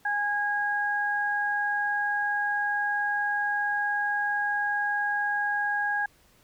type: tone pair together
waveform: sine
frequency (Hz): 825 / 1640.5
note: G#5 / G#6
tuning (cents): -12 / -22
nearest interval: octave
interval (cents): 1190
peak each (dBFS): -29 / -26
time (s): 0.05-6.06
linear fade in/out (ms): 5
effects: pink hiss -61 dBFS RMS until 6.43 s